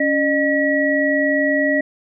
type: tone cluster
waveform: sine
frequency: 280.6 / 609 / 1924 Hz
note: C#4 / D#5 / B6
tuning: +21 / -37 / -46 cents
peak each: -19 dBFS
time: 0-1.81 s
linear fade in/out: 5 ms
effects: none